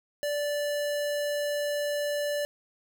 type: tone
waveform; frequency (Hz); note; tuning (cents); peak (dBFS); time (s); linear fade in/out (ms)
square; 584; D5; -10; -28; 0.23-2.45; 0
effects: none